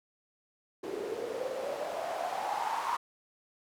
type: noise with band-pass filter sweep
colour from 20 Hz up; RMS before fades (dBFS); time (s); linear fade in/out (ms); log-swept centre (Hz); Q
white; -35; 0.83-2.97; 10; 380 to 1000; 7.2
effects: none